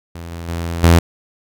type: tone with level steps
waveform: sawtooth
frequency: 84.4 Hz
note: E2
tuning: 41 cents sharp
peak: -25 / -23 / -17 / -3 dBFS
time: 0.15-0.99 s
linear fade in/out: 5 ms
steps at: 0.31 / 0.48 / 0.83 s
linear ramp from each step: 10 ms
effects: none

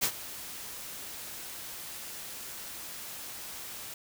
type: noise with ADSR envelope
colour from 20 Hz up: white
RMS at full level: -26 dBFS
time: 0.01-3.94 s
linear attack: 23 ms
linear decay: 77 ms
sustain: -16 dB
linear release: 3 ms
effects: none

